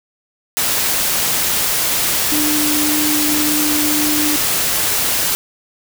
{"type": "tone in noise", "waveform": "sine", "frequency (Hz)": 300.3, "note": "D4", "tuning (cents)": 39, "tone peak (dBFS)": -18, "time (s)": [2.32, 4.36], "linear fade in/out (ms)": 0, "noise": "white", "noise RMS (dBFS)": -17, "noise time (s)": [0.57, 5.35], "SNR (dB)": -4, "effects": []}